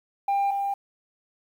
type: tone pair in turn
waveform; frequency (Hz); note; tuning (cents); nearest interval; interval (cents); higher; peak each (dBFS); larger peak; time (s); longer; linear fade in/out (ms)
sine; 797 / 797; G5 / G5; +28 / +28; unison; 0; neither; -18 / -23; first; 0.28-0.51 / 0.51-0.74; neither; 5
effects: tanh soft clip ceiling -20 dBFS + 9-bit